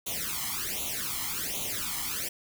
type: noise with flanger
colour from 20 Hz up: white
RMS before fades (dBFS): -33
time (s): 0.06-2.29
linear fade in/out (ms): 10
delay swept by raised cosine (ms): 0.29 to 0.98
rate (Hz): 1.3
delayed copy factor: +0.9
effects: none